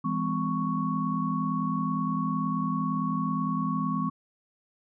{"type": "tone cluster", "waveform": "sine", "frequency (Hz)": [166.1, 204, 254.7, 1110], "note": ["E3", "G#3", "C4", "C#6"], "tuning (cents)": [13, -31, -46, 2], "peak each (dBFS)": -31, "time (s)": [0.04, 4.1], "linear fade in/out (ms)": 10, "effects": []}